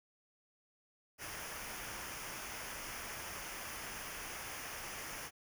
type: noise with comb filter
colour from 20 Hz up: pink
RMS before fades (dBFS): -45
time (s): 1.18-5.31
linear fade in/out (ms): 50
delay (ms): 0.25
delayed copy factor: -0.65
effects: none